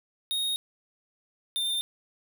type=tone pair in turn; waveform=square; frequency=3729 / 3604 Hz; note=A#7 / A7; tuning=0 / +41 cents; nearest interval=minor second; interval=59 cents; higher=first; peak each=-27 dBFS; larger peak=neither; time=0.31-0.56 / 1.56-1.81 s; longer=neither; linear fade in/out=0 ms; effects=none